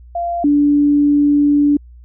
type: tone pair in turn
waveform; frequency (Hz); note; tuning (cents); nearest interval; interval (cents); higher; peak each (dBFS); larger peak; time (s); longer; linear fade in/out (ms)
sine; 690 / 290.1; F5 / D4; -21 / -21; octave + minor third; 1500; first; -17 / -9; second; 0.15-0.44 / 0.44-1.77; second; 5
effects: added 60 Hz sine -37 dBFS peak until 2.04 s